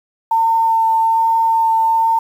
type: tone with vibrato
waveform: sine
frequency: 902 Hz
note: A5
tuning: 43 cents sharp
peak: -11 dBFS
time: 0.31-2.19 s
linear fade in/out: 5 ms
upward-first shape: sine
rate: 1.2 Hz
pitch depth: 9 cents each way
effects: 7-bit